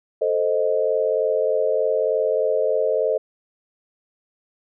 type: chord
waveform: sine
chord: A diminished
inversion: none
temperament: equal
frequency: 440 / 523.3 / 622.3 Hz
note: A4 / C5 / Eb5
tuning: 0 / 0 / 0 cents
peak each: -22 dBFS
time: 0.21-3.18 s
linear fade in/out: 10 ms
effects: none